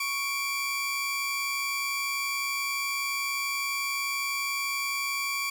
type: tone pair together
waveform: sawtooth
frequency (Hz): 1108.7 / 2349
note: C#6 / D7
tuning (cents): 0 / 0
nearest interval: octave + minor second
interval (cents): 1300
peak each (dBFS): -30 / -26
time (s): 0-5.5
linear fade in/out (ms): 5
effects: none